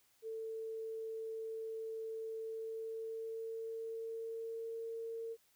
sine tone with pitch glide, 445.8 to 455.4 Hz, A4 to A#4, +23 to -40 cents, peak -40 dBFS, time 0.22-5.37 s, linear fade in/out 50 ms, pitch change +37 cents, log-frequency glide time 2.42-4.83 s, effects white hiss -72 dBFS RMS until 5.55 s

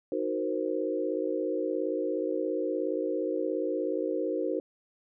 sine chord, C half-diminished seventh, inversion first, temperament equal, 311.1 / 370 / 466.2 / 523.3 Hz, Eb4 / Gb4 / Bb4 / C5, 0 / 0 / 0 / 0 cents, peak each -33 dBFS, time 0.12-4.6 s, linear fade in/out 2 ms, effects none

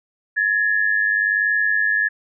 sine tone pair together, 1698.9 / 1800 Hz, G#6 / A6, +39 / +39 cents, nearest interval minor second, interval 100 cents, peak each -17 / -22 dBFS, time 0.36-2.09 s, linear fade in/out 20 ms, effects none

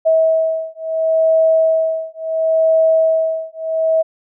sine beating tone pair, 644 / 644.72 Hz, E5 / E5, -41 / -39 cents, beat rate 0.72 Hz, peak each -15 dBFS, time 0.05-4.03 s, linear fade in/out 20 ms, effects none

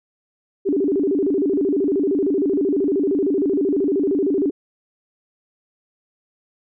sine tone with vibrato, 335.5 Hz, E4, 31 cents sharp, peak -16 dBFS, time 0.65-4.51 s, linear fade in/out 20 ms, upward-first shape square, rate 13 Hz, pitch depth 270 cents each way, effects none

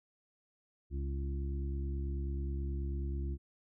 harmonic tone with a mistuned harmonic, 69.3 Hz, C#2, in tune, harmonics 1 / 2 / 3 / 4 / 5, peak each -34 / -44 / -49 / -51 / -47 dBFS, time 0.9-3.38 s, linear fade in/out 50 ms, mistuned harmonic 5, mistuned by -18 cents, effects none

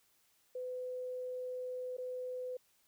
sine tone with dropouts, 504 Hz, B4, 35 cents sharp, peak -38 dBFS, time 0.55-2.57 s, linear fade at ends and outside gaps 5 ms, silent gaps 1.969-1.982 s, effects white hiss -72 dBFS RMS until 2.87 s

